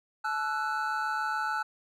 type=tone cluster; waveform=triangle; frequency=863 / 1332 / 1479 Hz; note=A5 / E6 / F#6; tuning=-34 / +18 / -1 cents; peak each=-31 dBFS; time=0.24-1.63 s; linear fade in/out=10 ms; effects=none